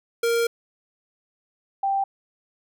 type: tone pair in turn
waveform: square / sine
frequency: 465.9 / 785.3 Hz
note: A#4 / G5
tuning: -1 / +3 cents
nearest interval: major sixth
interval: 904 cents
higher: second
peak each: -20 dBFS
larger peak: neither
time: 0.23-0.47 / 1.83-2.04 s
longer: first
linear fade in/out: 5 ms
effects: none